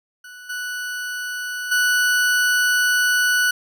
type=tone with level steps; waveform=40% pulse; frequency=1480 Hz; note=F#6; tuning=in tune; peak=-37 / -25 / -15 dBFS; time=0.24-3.51 s; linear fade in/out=5 ms; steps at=0.49 / 1.71 s; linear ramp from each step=10 ms; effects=none